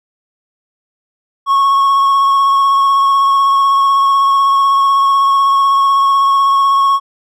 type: tone with vibrato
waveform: triangle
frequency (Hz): 1100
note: C#6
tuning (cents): -14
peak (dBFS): -6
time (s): 1.46-7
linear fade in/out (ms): 50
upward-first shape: triangle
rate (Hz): 16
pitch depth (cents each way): 20
effects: none